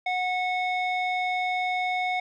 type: tone with low-pass filter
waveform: square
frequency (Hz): 733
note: F#5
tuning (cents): -16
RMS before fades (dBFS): -27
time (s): 0.06-2.2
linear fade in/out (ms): 5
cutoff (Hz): 2800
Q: 4.5
effects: none